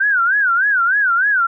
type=tone with vibrato; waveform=sine; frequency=1516 Hz; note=F#6; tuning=42 cents sharp; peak=-12 dBFS; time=0-1.47 s; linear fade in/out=10 ms; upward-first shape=sine; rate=3.3 Hz; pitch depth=190 cents each way; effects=none